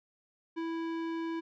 sine tone with tanh clipping, 329.6 Hz, E4, in tune, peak -35 dBFS, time 0.56-1.41 s, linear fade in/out 20 ms, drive 17 dB, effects none

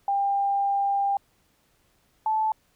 sine tone pair in turn, 797 / 872.3 Hz, G5 / A5, +28 / -15 cents, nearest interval major second, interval 157 cents, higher second, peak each -21 dBFS, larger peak neither, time 0.08-1.17 / 2.26-2.52 s, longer first, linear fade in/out 2 ms, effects pink hiss -66 dBFS RMS until 2.75 s

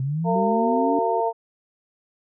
sine linear sweep, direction up, 127.6 to 292.5 Hz, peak -22 dBFS, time 0-0.99 s, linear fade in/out 2 ms
harmonic tone, 228 Hz, A#3, 38 cents flat, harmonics 2 / 3 / 4, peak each -24 / -24 / -24 dBFS, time 0.24-1.33 s, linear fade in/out 50 ms
sine tone with pitch glide, 380.2 to 377.4 Hz, F#4 to F#4, +47 to +34 cents, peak -28 dBFS, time 0.35-1.21 s, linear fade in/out 10 ms, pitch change -13 cents, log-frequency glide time 0.46-0.67 s
effects none

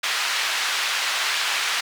white band-pass noise, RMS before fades -24 dBFS, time 0.03-1.81 s, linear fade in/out 10 ms, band 1100 to 3600 Hz, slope 12 dB/octave, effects none

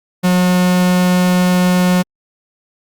45% pulse tone, 180.8 Hz, F#3, 40 cents flat, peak -10 dBFS, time 0.23-2.03 s, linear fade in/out 20 ms, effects Opus 48 kbps

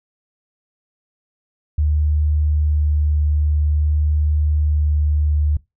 sine tone with vibrato, 75.1 Hz, D2, 39 cents sharp, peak -14 dBFS, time 1.78-5.57 s, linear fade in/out 5 ms, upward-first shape sine, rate 0.5 Hz, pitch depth 8 cents each way, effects noise-tail reverb RT60 0.2 s tail -21 dB re dry

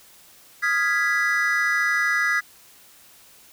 triangle chord, F half-diminished seventh, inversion third, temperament equal, 1244.5 / 1396.9 / 1661.2 / 1975.5 Hz, Eb6 / F6 / Ab6 / Cb7, 0 / 0 / 0 / 0 cents, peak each -27 / -27 / -21 / -21 dBFS, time 0.62-2.41 s, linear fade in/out 20 ms, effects white hiss -51 dBFS RMS until 3.52 s

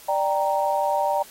sine chord, G minor, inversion second, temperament equal with one note detuned, 590.4 / 784 / 932.3 Hz, D5 / G5 / Bb5, +9 / 0 / 0 cents, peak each -24 dBFS, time 0.08-1.23 s, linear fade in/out 10 ms, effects white hiss -46 dBFS RMS until 1.3 s + AAC 48 kbps

